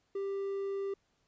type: tone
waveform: triangle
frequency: 394.1 Hz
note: G4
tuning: 9 cents sharp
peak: -31 dBFS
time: 0.15-0.94 s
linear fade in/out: 5 ms
effects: pink hiss -75 dBFS RMS until 1.27 s + resampled to 16000 Hz